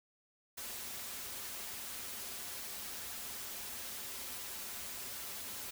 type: noise with comb filter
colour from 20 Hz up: white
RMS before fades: -44 dBFS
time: 0.57-5.71 s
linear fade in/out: 10 ms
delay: 6.4 ms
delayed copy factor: -0.5
effects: none